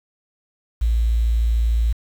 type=tone with quantisation; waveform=sine; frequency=56.8 Hz; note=A#1; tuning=44 cents flat; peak=-15 dBFS; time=0.81-1.93 s; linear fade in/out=10 ms; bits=7; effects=none